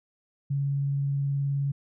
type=tone with vibrato; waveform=sine; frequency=139.9 Hz; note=C#3; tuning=16 cents sharp; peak=-24 dBFS; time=0.5-1.72 s; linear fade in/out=10 ms; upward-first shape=sine; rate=19 Hz; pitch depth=12 cents each way; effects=none